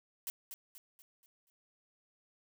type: noise with echo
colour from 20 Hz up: blue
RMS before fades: -39 dBFS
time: 0.27-0.3 s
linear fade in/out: 0 ms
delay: 240 ms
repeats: 5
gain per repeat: -7 dB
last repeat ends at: 1.5 s
effects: none